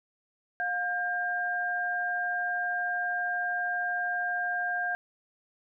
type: tone pair together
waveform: sine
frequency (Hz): 712.7 / 1600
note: F5 / G6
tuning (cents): +35 / +35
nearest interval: octave + major second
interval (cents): 1400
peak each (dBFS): -32 / -29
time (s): 0.6-4.95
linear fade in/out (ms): 0
effects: none